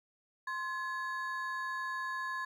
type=ring-modulated tone; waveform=triangle; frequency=1374 Hz; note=F6; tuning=29 cents flat; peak=-30 dBFS; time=0.47-2.45 s; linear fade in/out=5 ms; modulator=327 Hz; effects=12-bit